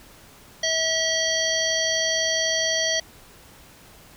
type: harmonic tone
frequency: 646 Hz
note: E5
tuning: 35 cents flat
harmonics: 1 / 3 / 5 / 7 / 9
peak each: -27 / -27 / -27 / -27 / -27 dBFS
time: 0.63-3 s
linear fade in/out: 5 ms
effects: pink hiss -49 dBFS RMS until 4.16 s